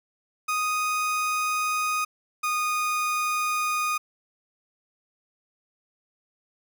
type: tone pair in turn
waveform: 30% pulse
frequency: 1244.5 / 1233.8 Hz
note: D#6 / D#6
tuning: 0 / -15 cents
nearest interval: unison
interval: 15 cents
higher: first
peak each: -21 dBFS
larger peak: neither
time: 0.48-2.05 / 2.43-3.98 s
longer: first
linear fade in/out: 10 ms
effects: none